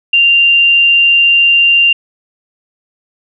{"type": "tone", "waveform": "sine", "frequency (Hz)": 2783, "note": "F7", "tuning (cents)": -7, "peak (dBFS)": -5, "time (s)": [0.13, 1.93], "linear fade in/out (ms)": 5, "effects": []}